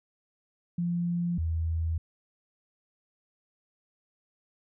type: tone pair in turn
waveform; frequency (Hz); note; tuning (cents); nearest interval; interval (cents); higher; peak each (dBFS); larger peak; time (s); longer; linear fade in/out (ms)
sine; 173.1 / 81.69; F3 / E2; -15 / -15; octave + minor second; 1300; first; -26; neither; 0.78-1.38 / 1.38-1.98; neither; 5
effects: none